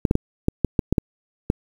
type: clicks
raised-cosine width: 3 ms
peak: -4 dBFS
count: 9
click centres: 0.052 / 0.111 / 0.154 / 0.484 / 0.647 / 0.792 / 0.926 / 0.982 / 1.501 s
effects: 7-bit